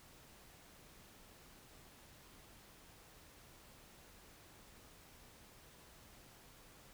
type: silence
effects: pink hiss -61 dBFS RMS until 6.93 s